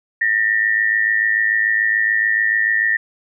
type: tone pair together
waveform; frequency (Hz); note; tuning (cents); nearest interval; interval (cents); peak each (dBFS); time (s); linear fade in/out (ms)
sine; 1800 / 1906.9; A6 / A#6; +39 / +39; minor second; 100; -16 / -18; 0.21-2.97; 5
effects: none